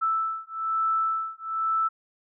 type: beating tone pair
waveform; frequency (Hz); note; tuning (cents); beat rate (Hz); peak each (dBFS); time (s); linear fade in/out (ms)
sine; 1318.5 / 1319.6; E6 / E6; 0 / +1; 1.1; -27 / -27; 0.01-1.89; 20
effects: none